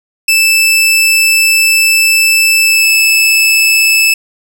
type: tone with pitch glide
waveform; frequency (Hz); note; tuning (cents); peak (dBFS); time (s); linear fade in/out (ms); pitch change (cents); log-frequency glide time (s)
sawtooth; 2637 to 2622; E7 to E7; 0 to -10; -3; 0.28-4.14; 5; -10; 2.62-2.86
effects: none